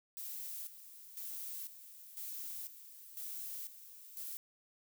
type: noise with tremolo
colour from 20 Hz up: violet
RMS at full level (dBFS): -44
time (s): 0.17-4.37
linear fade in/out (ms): 0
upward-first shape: square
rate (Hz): 1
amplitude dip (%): 70
effects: none